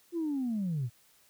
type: linear sweep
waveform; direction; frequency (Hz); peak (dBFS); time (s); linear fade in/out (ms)
sine; down; 350 to 110; -28; 0.12-0.9; 50
effects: tanh soft clip ceiling -26 dBFS + white hiss -64 dBFS RMS until 1.29 s